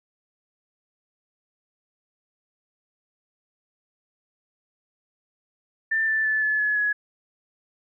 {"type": "tone with pitch steps", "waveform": "sine", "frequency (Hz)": [1783, 1762.5, 1742.3, 1722.3, 1702.5, 1682.9], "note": ["A6", "A6", "A6", "A6", "G#6", "G#6"], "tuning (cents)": [22, 2, -17, -37, 42, 22], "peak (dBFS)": -20, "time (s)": [5.91, 6.93], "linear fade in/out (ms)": 10, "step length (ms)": 170, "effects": []}